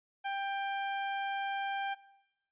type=tone; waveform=sawtooth; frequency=790 Hz; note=G5; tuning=13 cents sharp; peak=-29 dBFS; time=0.24-1.95 s; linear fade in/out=20 ms; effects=noise-tail reverb RT60 0.9 s tail -19 dB re dry + resampled to 8000 Hz